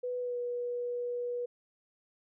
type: tone with pitch glide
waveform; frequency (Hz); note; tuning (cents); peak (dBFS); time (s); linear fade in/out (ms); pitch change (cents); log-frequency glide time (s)
sine; 495.3 to 485.7; B4 to B4; +5 to -29; -32; 0.03-1.46; 10; -34; 0.19-0.38
effects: none